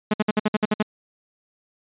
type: tone bursts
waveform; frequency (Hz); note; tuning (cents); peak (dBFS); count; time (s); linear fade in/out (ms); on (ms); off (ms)
sawtooth; 212.7; G#3; +42; -13; 9; 0.11-0.826; 5; 28; 58
effects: resampled to 8000 Hz